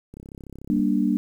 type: click train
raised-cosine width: 3 ms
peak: -27 dBFS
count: 23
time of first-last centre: 0.14-0.795 s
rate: 33.6 Hz
type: chord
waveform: sine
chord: G minor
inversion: none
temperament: just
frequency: 196 / 235.2 / 294 Hz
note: G3 / Bb3 / D4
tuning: 0 / +16 / +2 cents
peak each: -23 dBFS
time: 0.7-1.17 s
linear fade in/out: 0 ms
effects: 9-bit

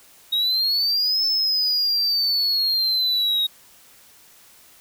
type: exponential two-way sweep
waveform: triangle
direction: up then down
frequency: 3771 to 5280 to 3771 Hz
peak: -17 dBFS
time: 0.32-3.47 s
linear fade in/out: 10 ms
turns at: 1.25 s
effects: white hiss -51 dBFS RMS until 4.8 s

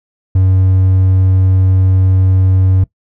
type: tone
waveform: triangle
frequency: 94.1 Hz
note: F#2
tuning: 30 cents sharp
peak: -5 dBFS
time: 0.35-2.84 s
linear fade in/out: 5 ms
effects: noise-tail reverb RT60 0.1 s tail -19 dB re dry

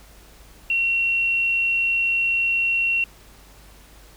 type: tone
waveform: sine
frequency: 2732 Hz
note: F7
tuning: 39 cents flat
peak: -18 dBFS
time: 0.7-3.04 s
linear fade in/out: 2 ms
effects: added 50 Hz sine -48 dBFS peak until 4.16 s + pink hiss -50 dBFS RMS until 4.16 s

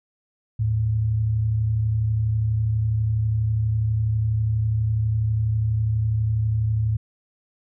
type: tone pair together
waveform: sine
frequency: 77.7 / 109.88 Hz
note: D#2 / A2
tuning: -2 / -2 cents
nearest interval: tritone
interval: 600 cents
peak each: -29 / -19 dBFS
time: 0.59-6.97 s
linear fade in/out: 10 ms
effects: none

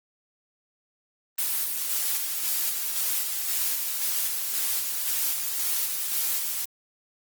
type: noise with tremolo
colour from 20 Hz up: blue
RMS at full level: -26 dBFS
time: 1.38-6.65 s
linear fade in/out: 5 ms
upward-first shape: square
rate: 1.9 Hz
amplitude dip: 30%
effects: Opus 24 kbps

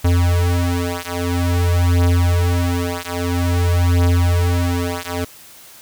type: beating tone pair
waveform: square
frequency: 87.31 / 87.81 Hz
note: F2 / F2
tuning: 0 / +10 cents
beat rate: 0.5 Hz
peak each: -18 dBFS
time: 0.04-5.25 s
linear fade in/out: 10 ms
effects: white hiss -42 dBFS RMS until 5.81 s

